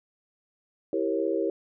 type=chord; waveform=sine; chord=E diminished seventh; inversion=none; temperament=equal with one note detuned; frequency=329.6 / 392 / 466.2 / 543.3 Hz; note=E4 / G4 / Bb4 / Db5; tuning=0 / 0 / 0 / -35 cents; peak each=-29 / -29 / -30 / -31 dBFS; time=0.93-1.5 s; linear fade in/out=2 ms; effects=none